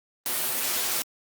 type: noise with comb filter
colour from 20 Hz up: white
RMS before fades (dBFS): -27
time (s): 0.26-1.02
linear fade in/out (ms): 0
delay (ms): 8.1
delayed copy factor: +0.7
effects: high-pass 200 Hz 12 dB/octave + Opus 32 kbps